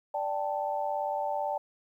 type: chord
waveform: sine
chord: D suspended fourth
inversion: none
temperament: just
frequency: 587.3 / 783.1 / 881 Hz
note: D5 / G5 / A5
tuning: 0 / -2 / +2 cents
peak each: -33 dBFS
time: 0.14-1.58 s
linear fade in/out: 5 ms
effects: 11-bit